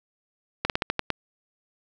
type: slowing click train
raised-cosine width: 0.3 ms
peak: -7 dBFS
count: 7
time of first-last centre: 0.65-1.103 s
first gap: 48 ms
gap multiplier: 1.18
effects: none